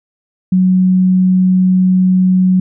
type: tone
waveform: sine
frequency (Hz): 185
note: F#3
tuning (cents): 0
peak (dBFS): -7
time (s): 0.52-2.6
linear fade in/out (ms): 5
effects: none